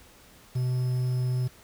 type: tone with quantisation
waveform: triangle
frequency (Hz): 126.2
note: B2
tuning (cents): +38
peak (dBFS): -22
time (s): 0.55-1.48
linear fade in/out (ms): 10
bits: 8
effects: pink hiss -54 dBFS RMS until 1.63 s